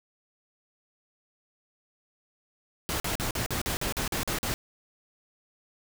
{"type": "noise bursts", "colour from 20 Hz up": "pink", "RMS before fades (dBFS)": -30, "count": 11, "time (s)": [2.89, 4.54], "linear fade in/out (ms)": 0, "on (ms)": 110, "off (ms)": 44, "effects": []}